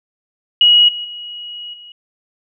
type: tone with level steps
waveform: sine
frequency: 2904 Hz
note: F#7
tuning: 33 cents flat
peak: -6 / -22 / -27 / -35 dBFS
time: 0.61-1.92 s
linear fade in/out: 2 ms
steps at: 0.88 / 1.04 / 1.73 s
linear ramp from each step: 10 ms
effects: none